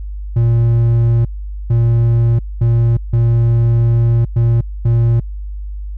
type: tone bursts at uneven times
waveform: triangle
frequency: 116.5 Hz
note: A#2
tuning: 1 cent flat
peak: -7 dBFS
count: 6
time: 0.36-1.25 / 1.7-2.39 / 2.61-2.97 / 3.13-4.25 / 4.36-4.61 / 4.85-5.2 s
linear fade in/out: 5 ms
effects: added 50 Hz sine -22 dBFS peak until 5.97 s